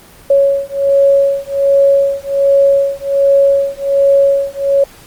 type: beating tone pair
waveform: sine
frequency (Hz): 554.4 / 555.7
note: C#5 / C#5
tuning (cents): 0 / +4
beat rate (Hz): 1.3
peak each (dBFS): -11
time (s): 0.3-4.84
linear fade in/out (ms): 5
effects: pink hiss -40 dBFS RMS until 5.06 s + Opus 24 kbps